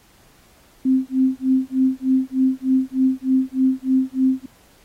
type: tone with tremolo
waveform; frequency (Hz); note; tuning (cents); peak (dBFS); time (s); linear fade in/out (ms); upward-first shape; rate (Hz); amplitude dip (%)
sine; 261.6; C4; 0; -12; 0.85-4.46; 5; sine; 3.3; 100
effects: pink hiss -54 dBFS RMS until 4.84 s + AAC 48 kbps